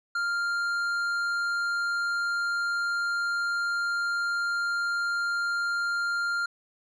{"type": "tone with tanh clipping", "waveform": "sine", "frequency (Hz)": 1396.9, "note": "F6", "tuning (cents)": 0, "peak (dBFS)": -27, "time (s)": [0.15, 6.46], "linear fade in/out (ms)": 5, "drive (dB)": 9, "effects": []}